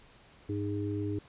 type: harmonic tone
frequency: 102.3 Hz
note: G#2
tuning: 26 cents flat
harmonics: 1 / 3 / 4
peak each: -34 / -34 / -38 dBFS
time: 0.49-1.19 s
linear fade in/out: 5 ms
effects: pink hiss -58 dBFS RMS until 1.28 s + resampled to 8000 Hz